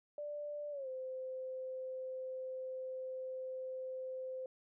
sine tone with pitch glide, 588 to 517.8 Hz, D5 to C5, +2 to -18 cents, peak -40 dBFS, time 0.18-4.46 s, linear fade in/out 2 ms, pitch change -220 cents, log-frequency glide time 0.71-0.88 s, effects none

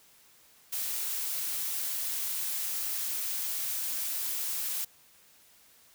blue noise, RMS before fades -33 dBFS, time 0.72-4.85 s, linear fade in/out 10 ms, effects white hiss -60 dBFS RMS until 5.94 s

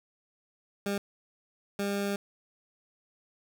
20% pulse tone bursts at uneven times, 200.7 Hz, G3, 41 cents sharp, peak -24 dBFS, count 2, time 0.86-0.98 / 1.79-2.16 s, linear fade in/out 2 ms, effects none

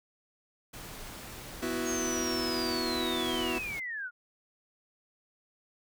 pink noise, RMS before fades -44 dBFS, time 0.73-3.8 s, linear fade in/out 10 ms
sawtooth chord, B suspended fourth, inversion none, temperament just, 246.9 / 329.3 / 370.4 Hz, B3 / E4 / F#4, 0 / -2 / +2 cents, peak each -31 dBFS, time 1.62-3.59 s, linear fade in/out 10 ms
sine linear sweep, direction down, 6600 to 1394 Hz, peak -34 dBFS, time 1.84-4.11 s, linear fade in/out 50 ms
effects none

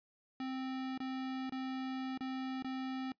square tone with dropouts, 261.6 Hz, C4, in tune, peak -38 dBFS, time 0.4-3.12 s, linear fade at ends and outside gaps 2 ms, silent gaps 0.977-1.002 / 1.496-1.522 / 2.176-2.207 / 2.624-2.645 s, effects noise-tail reverb RT60 0.1 s tail -22 dB re dry + resampled to 11025 Hz

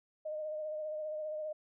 sine tone with vibrato, 615 Hz, D#5, 20 cents flat, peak -36 dBFS, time 0.25-1.53 s, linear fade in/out 10 ms, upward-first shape sine, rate 15 Hz, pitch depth 27 cents each way, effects none

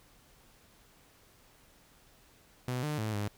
sawtooth tone with pitch steps, 125.6 / 150.5 / 108.8 / 103.1 Hz, B2 / D3 / A2 / G#2, +30 / +43 / -19 / -12 cents, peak -28 dBFS, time 2.68-3.28 s, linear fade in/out 0 ms, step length 150 ms, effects pink hiss -62 dBFS RMS until 3.37 s

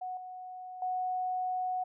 sine tone with level steps, 737 Hz, F#5, 7 cents flat, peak -35 / -41 / -30 dBFS, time 0.01-1.84 s, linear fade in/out 10 ms, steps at 0.17 / 0.82 s, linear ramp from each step 2 ms, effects none

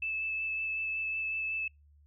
sine tone with vibrato, 2622 Hz, E7, 10 cents flat, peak -31 dBFS, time 0.02-1.68 s, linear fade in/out 5 ms, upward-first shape sine, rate 5.4 Hz, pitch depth 10 cents each way, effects noise-tail reverb RT60 0.2 s tail -25 dB re dry + added 73 Hz sine -58 dBFS peak until 2.06 s

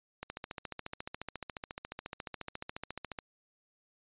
click train, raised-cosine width 0.3 ms, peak -23 dBFS, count 43, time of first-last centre 0.23-3.188 s, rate 14.2 Hz, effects resampled to 8000 Hz

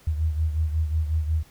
sine beating tone pair, 77.9 / 83.4 Hz, D#2 / E2, +3 / +21 cents, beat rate 5.5 Hz, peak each -22 / -29 dBFS, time 0.07-1.43 s, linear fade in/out 5 ms, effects pink hiss -55 dBFS RMS until 1.5 s

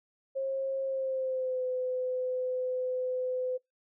sine tone with pitch glide, 537 to 507.7 Hz, C5 to B4, +45 to +48 cents, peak -29 dBFS, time 0.35-3.58 s, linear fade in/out 20 ms, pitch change -97 cents, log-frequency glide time 0.84-1.64 s, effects noise-tail reverb RT60 0.2 s tail -26 dB re dry

